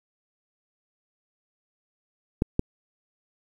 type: clicks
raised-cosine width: 3 ms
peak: -8 dBFS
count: 2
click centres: 2.421 / 2.594 s
effects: 8-bit